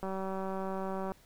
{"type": "click train", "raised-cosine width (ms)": 1, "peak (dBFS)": -24, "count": 209, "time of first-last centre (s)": [0.03, 1.119], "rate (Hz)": 191, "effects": ["pink hiss -62 dBFS RMS until 1.25 s"]}